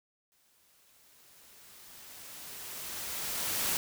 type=noise with exponential growth; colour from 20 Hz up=white; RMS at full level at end=-30 dBFS; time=0.32-3.77 s; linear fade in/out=0 ms; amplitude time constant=750 ms; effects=none